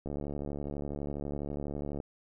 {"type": "click train", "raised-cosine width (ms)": 2, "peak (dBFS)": -24, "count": 141, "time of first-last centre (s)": [0.06, 2.002], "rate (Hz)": 72.1, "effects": []}